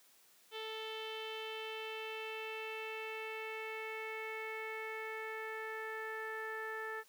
sawtooth tone with low-pass filter sweep, 440 Hz, A4, in tune, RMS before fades -43 dBFS, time 0.51-7.04 s, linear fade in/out 50 ms, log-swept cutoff 3300 to 1700 Hz, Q 4.9, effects white hiss -66 dBFS RMS until 7.08 s + high-pass 200 Hz 12 dB/octave

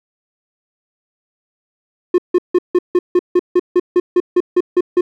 triangle tone bursts, 357.8 Hz, F4, 42 cents sharp, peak -6 dBFS, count 15, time 2.14-5.01 s, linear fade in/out 5 ms, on 42 ms, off 160 ms, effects none

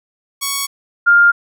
5% pulse / sine tone pair in turn, 1114 / 1403.6 Hz, C#6 / F6, +8 / +8 cents, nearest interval major third, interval 400 cents, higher second, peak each -6 dBFS, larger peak neither, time 0.41-0.67 / 1.06-1.32 s, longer neither, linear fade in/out 20 ms, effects none

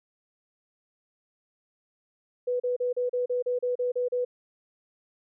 sine tone bursts, 493.9 Hz, B4, in tune, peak -24 dBFS, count 11, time 2.47-4.25 s, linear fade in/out 10 ms, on 130 ms, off 35 ms, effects none

